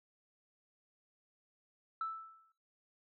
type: tone with exponential decay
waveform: sine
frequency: 1318.5 Hz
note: E6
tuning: in tune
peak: -32 dBFS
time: 2.01-2.52 s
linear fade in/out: 2 ms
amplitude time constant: 110 ms
effects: noise-tail reverb RT60 0.4 s tail -22 dB re dry + tanh soft clip ceiling -30 dBFS